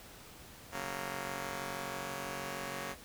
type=chord; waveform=5% pulse; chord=F# major; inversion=second; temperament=just; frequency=138.75 / 185 / 231.2 Hz; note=C#3 / F#3 / A#3; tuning=+2 / 0 / -14 cents; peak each=-32 dBFS; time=0.71-2.96 s; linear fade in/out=50 ms; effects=pink hiss -53 dBFS RMS until 3.04 s